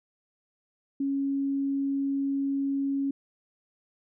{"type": "tone", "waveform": "sine", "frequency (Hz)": 276.1, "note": "C#4", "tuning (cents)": -7, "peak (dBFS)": -25, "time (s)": [1, 3.11], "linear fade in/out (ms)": 5, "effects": []}